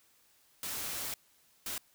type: noise bursts at uneven times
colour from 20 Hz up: white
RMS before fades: -38 dBFS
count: 2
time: 0.63-1.14 / 1.66-1.78 s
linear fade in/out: 2 ms
effects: white hiss -67 dBFS RMS until 1.94 s